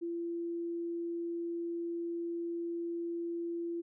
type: tone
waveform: sine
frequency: 340 Hz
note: F4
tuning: 46 cents flat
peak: -34 dBFS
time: 0.01-3.82 s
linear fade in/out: 20 ms
effects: none

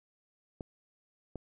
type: clicks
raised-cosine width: 2 ms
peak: -26 dBFS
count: 2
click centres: 0.608 / 1.357 s
effects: none

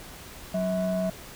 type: tone pair together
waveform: sine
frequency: 185.8 / 647.7 Hz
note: F#3 / E5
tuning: +7 / -31 cents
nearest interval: octave + minor seventh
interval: 2162 cents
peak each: -25 dBFS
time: 0.54-1.1 s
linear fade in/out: 5 ms
effects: tanh soft clip ceiling -21 dBFS + pink hiss -44 dBFS RMS until 1.35 s

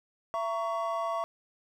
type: chord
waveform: triangle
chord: A# diminished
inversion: second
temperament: just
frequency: 671.3 / 932.3 / 1118.8 Hz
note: E5 / A#5 / C#6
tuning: +31 / 0 / +16 cents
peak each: -30 / -36 / -31 dBFS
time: 0.34-1.24 s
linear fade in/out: 0 ms
effects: none

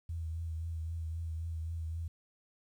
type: tone with vibrato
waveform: sine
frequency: 81.8 Hz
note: E2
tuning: 13 cents flat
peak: -35 dBFS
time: 0.09-2.08 s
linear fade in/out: 5 ms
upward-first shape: triangle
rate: 3.8 Hz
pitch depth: 45 cents each way
effects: 11-bit

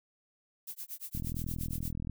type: noise with tremolo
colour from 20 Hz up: violet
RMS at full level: -40 dBFS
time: 0.67-1.93 s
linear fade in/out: 5 ms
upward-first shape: sine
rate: 8.6 Hz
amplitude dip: 100%
type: click train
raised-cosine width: 5 ms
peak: -25 dBFS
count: 40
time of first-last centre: 1.15-2.097 s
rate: 41.2 Hz
effects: none

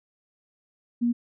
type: tone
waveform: sine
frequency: 238.3 Hz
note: A#3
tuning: 38 cents sharp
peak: -20 dBFS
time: 1.01-1.13 s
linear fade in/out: 20 ms
effects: none

